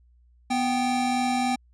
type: tone pair together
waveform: square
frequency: 246.9 / 784 Hz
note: B3 / G5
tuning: 0 / 0 cents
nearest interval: octave + minor sixth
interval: 2000 cents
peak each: -26 / -26 dBFS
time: 0.5-1.56 s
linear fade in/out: 10 ms
effects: added 60 Hz sine -55 dBFS peak until 1.73 s + resampled to 22050 Hz